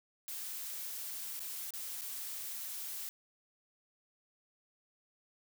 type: noise with dropouts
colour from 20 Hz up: blue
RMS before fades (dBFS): -42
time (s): 0.28-3.09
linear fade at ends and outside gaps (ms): 0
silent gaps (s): 1.394-1.403 / 1.706-1.737 / 2.011-2.018
effects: none